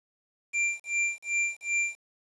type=tone with tremolo; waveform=square; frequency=2369 Hz; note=D7; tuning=14 cents sharp; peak=-24 dBFS; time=0.53-2 s; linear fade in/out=20 ms; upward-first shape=sine; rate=2.6 Hz; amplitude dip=100%; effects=resampled to 22050 Hz + 9-bit